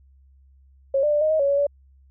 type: tone with pitch steps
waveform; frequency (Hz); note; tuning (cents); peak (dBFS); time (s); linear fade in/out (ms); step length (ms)
sine; 545 / 595 / 591 / 620 / 629 / 559 / 563 / 572; C#5 / D5 / D5 / D#5 / D#5 / C#5 / C#5 / D5; -29 / +22 / +11 / -6 / +19 / +14 / +27 / -46; -17; 0.94-1.668; 5; 91
effects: added 67 Hz sine -51 dBFS peak until 2.1 s